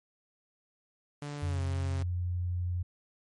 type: tone with pitch glide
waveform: sawtooth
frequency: 145.4 to 134.88 Hz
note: D3 to C#3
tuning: -17 to -47 cents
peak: -33 dBFS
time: 1.22-2.03 s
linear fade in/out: 2 ms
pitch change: -130 cents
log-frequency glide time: 1.46-1.61 s
type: tone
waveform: sine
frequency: 88.8 Hz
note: F2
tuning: 29 cents sharp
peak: -29 dBFS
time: 1.42-2.83 s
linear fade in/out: 10 ms
effects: MP3 48 kbps